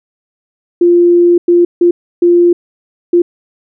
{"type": "tone bursts at uneven times", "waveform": "sine", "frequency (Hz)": 348, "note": "F4", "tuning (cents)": -6, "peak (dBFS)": -4, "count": 5, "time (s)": [[0.81, 1.38], [1.48, 1.65], [1.81, 1.91], [2.22, 2.53], [3.13, 3.22]], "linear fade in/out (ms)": 5, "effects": []}